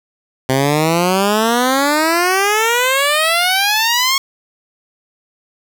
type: exponential sweep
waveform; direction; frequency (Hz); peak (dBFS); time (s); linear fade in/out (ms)
10% pulse; up; 129.1 to 1100; -4; 0.49-4.18; 2
effects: none